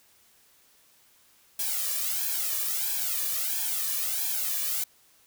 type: noise with flanger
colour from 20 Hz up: blue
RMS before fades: -29 dBFS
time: 1.59-4.84 s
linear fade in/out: 5 ms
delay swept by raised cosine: 1.2 to 1.73 ms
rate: 1.5 Hz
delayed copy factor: +1
effects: white hiss -61 dBFS RMS until 5.26 s